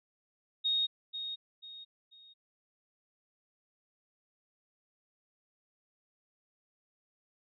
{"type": "tone with echo", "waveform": "sine", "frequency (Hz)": 3729, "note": "A#7", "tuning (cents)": 0, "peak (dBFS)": -27, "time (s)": [0.64, 0.87], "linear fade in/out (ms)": 20, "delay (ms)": 490, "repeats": 3, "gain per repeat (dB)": -9, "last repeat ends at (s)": 2.34, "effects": []}